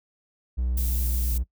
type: tone with pitch glide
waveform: triangle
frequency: 61.74 to 61.1 Hz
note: B1 to B1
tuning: 0 to -18 cents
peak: -21 dBFS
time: 0.57-1.44 s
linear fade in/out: 20 ms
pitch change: -18 cents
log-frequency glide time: 1.16-1.22 s
type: noise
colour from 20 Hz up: violet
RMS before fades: -33 dBFS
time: 0.77-1.38 s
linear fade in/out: 5 ms
effects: noise-tail reverb RT60 0.1 s tail -20 dB re dry